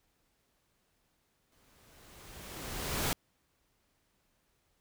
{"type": "noise with exponential growth", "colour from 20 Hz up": "pink", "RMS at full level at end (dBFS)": -30, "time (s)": [1.52, 3.13], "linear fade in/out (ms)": 1, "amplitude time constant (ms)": 350, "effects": ["pink hiss -75 dBFS RMS until 4.8 s"]}